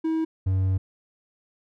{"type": "tone pair in turn", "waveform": "triangle", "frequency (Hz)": [321.2, 94.59], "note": ["E4", "F#2"], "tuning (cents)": [-45, 39], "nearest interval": "octave + major sixth", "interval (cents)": 2116, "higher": "first", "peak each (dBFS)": [-20, -18], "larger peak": "second", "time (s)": [[0.04, 0.25], [0.46, 0.78]], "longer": "second", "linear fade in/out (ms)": 10, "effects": []}